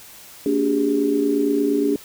sine tone cluster, 228.4 / 287.1 / 380.4 / 409 Hz, A#3 / D4 / F#4 / G#4, -35 / -39 / +48 / -26 cents, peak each -28 / -19 / -27 / -21 dBFS, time 0.46-1.96 s, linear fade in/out 2 ms, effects white hiss -43 dBFS RMS until 2.04 s

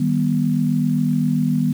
sine chord, Eb augmented, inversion none, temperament equal with one note detuned, 155.56 / 196 / 243.3 Hz, Eb3 / G3 / B3, 0 / 0 / -26 cents, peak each -20 / -22 / -19 dBFS, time 0-1.73 s, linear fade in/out 5 ms, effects 7-bit

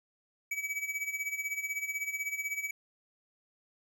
square tone with tremolo, 2283 Hz, D7, 50 cents flat, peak -31 dBFS, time 0.51-2.71 s, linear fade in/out 5 ms, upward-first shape sine, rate 16 Hz, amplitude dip 75%, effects none

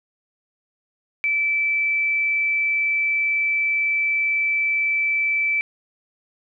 sine tone, 2319 Hz, D7, 22 cents flat, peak -18 dBFS, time 1.24-5.61 s, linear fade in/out 0 ms, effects none

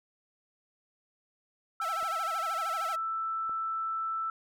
sine tone, 1324 Hz, E6, 7 cents sharp, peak -30 dBFS, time 1.8-4.3 s, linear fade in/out 2 ms
sawtooth tone with vibrato, 720 Hz, F#5, 47 cents flat, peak -33 dBFS, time 1.81-2.96 s, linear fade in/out 10 ms, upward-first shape sine, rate 13 Hz, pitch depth 210 cents each way
clicks, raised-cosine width 1 ms, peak -35 dBFS, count 2, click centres 2.028 / 3.495 s
effects none

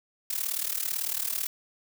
blue noise with amplitude modulation, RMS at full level -27 dBFS, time 0.3-1.47 s, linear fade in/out 5 ms, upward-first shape sine, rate 38 Hz, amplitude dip 85%, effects none

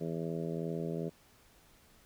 harmonic tone, 82.41 Hz, E2, in tune, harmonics 2 / 3 / 4 / 5 / 6 / 7 / 8, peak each -37 / -43 / -43 / -40 / -45 / -46 / -48 dBFS, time 0-1.1 s, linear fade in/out 20 ms, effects pink hiss -63 dBFS RMS until 2.05 s

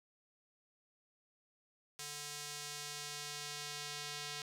square tone with band-pass filter sweep, 146.83 Hz, D3, in tune, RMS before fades -45 dBFS, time 1.99-4.42 s, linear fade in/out 2 ms, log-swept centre 7000 to 4600 Hz, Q 0.99, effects none

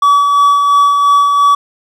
triangle tone with tremolo, 1142 Hz, D6, 49 cents flat, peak -3 dBFS, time 0.02-1.55 s, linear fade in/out 5 ms, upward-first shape sine, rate 2.9 Hz, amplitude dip 35%, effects none

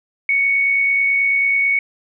sine tone with amplitude modulation, 2224 Hz, C#7, 5 cents sharp, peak -12 dBFS, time 0.29-1.79 s, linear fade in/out 2 ms, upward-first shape sine, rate 69.2 Hz, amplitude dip 30%, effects none

